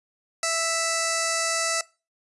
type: tone with notch filter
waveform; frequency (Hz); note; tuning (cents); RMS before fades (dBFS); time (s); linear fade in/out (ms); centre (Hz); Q
5% pulse; 659.3; E5; 0; -25; 0.43-1.81; 2; 3300; 1.5
effects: noise-tail reverb RT60 0.3 s tail -21 dB re dry + resampled to 24000 Hz